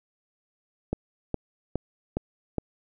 click train, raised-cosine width 2 ms, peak -13 dBFS, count 5, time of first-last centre 0.93-2.583 s, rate 2.42 Hz, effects none

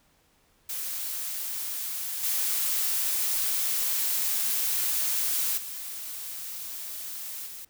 blue noise with level steps, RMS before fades -33 / -27 / -37 / -41 dBFS, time 0.69-7.65 s, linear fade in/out 5 ms, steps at 2.23 / 5.57 / 7.46 s, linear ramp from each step 10 ms, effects pink hiss -65 dBFS RMS until 7.69 s

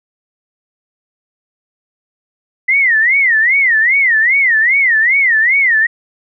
sine tone with vibrato, 1975.5 Hz, B6, in tune, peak -8 dBFS, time 2.68-5.87 s, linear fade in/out 10 ms, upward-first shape sine, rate 2.5 Hz, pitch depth 220 cents each way, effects none

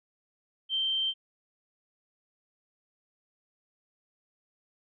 sine tone, 3131 Hz, G7, 3 cents flat, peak -26 dBFS, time 0.69-1.14 s, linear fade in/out 50 ms, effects none

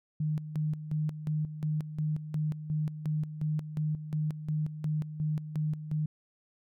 sine tone with tremolo, 153.2 Hz, D#3, 27 cents flat, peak -27 dBFS, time 0.2-6.06 s, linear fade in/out 5 ms, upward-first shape square, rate 2.8 Hz, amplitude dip 70%, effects none

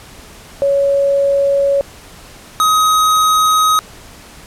sine / square tone pair in turn, 558 / 1261.7 Hz, C#5 / D#6, +11 / +24 cents, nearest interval octave + major second, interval 1413 cents, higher second, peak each -10 dBFS, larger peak neither, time 0.62-1.81 / 2.6-3.79 s, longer neither, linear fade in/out 0 ms, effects pink hiss -38 dBFS RMS until 4.46 s + low-pass 12000 Hz 12 dB/octave

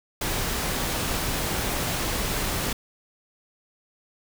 pink noise, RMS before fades -27 dBFS, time 0.21-2.73 s, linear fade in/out 5 ms, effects none

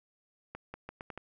accelerating click train, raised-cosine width 0.5 ms, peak -26 dBFS, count 6, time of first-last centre 0.55-1.176 s, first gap 190 ms, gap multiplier 0.79, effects none

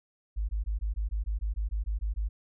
sine tone bursts, 51.91 Hz, G#1, in tune, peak -27 dBFS, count 13, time 0.36-2.29 s, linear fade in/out 20 ms, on 130 ms, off 20 ms, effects none

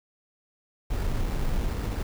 brown noise with sample-and-hold, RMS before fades -27 dBFS, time 0.9-2.03 s, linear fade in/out 5 ms, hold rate 3150 Hz, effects none

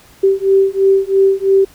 sine beating tone pair, 387.1 / 390.1 Hz, G4 / G4, -22 / -8 cents, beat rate 3 Hz, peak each -12 dBFS, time 0.23-1.65 s, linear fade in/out 10 ms, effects pink hiss -45 dBFS RMS until 1.74 s

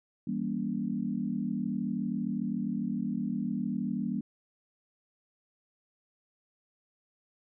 sine chord, E diminished seventh, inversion none, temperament just, 164.81 / 197.78 / 237.3 / 284.8 Hz, E3 / G3 / Bb3 / Db4, 0 / +16 / +31 / +47 cents, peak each -39 / -33 / -33 / -38 dBFS, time 0.27-4.21 s, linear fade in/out 5 ms, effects none

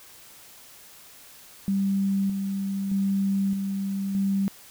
sine tone with tremolo, 196 Hz, G3, in tune, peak -21 dBFS, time 1.68-4.48 s, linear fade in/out 0 ms, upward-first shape square, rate 0.81 Hz, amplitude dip 40%, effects white hiss -49 dBFS RMS until 4.7 s

